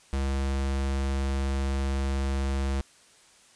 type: tone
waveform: square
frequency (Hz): 67.9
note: C#2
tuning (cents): -35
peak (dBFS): -26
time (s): 0.13-2.81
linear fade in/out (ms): 0
effects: white hiss -57 dBFS RMS until 3.55 s + resampled to 22050 Hz